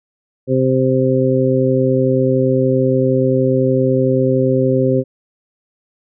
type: harmonic tone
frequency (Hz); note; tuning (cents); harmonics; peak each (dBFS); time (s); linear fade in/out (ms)
130.5; C3; -4; 1 / 2 / 3 / 4; -17 / -17 / -17 / -17; 0.47-5.04; 50
effects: none